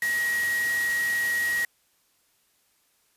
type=tone in noise; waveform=sine; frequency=1898 Hz; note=A#6; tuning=31 cents sharp; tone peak=-23 dBFS; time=0.02-1.65 s; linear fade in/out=2 ms; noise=white; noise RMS=-35 dBFS; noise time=0.02-1.65 s; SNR=+9 dB; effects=white hiss -67 dBFS RMS until 3.16 s + resampled to 32000 Hz